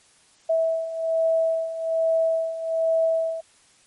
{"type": "beating tone pair", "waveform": "sine", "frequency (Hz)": [651, 652.2], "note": ["E5", "E5"], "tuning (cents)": [-22, -19], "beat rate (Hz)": 1.2, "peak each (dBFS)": [-26, -21], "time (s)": [0.49, 3.41], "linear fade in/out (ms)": 10, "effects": ["white hiss -57 dBFS RMS until 3.86 s", "MP3 48 kbps"]}